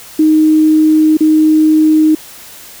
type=tone with dropouts; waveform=sine; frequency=311.1 Hz; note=D#4; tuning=in tune; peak=-5 dBFS; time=0.19-2.15 s; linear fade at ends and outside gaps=5 ms; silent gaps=1.171-1.206 s; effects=white hiss -34 dBFS RMS until 2.8 s